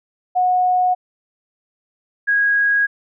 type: tone pair in turn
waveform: sine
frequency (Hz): 730 / 1646.9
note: F#5 / G#6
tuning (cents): -24 / -15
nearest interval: octave + major second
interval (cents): 1409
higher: second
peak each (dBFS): -13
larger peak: neither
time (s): 0.35-0.95 / 2.27-2.87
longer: neither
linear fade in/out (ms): 20
effects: none